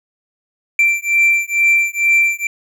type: beating tone pair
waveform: triangle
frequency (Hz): 2349 / 2351.2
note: D7 / D7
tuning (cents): 0 / +1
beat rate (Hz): 2.2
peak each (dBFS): -13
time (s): 0.79-2.47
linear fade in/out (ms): 2
effects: none